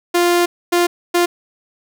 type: tone bursts at uneven times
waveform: sawtooth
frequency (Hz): 349.2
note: F4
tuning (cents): 0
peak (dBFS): -8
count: 3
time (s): 0.14-0.46 / 0.72-0.87 / 1.14-1.26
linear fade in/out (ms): 10
effects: none